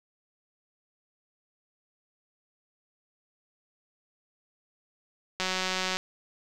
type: click train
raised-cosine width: 0.2 ms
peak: -12 dBFS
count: 107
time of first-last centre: 5.4-5.97 s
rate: 186 Hz
effects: none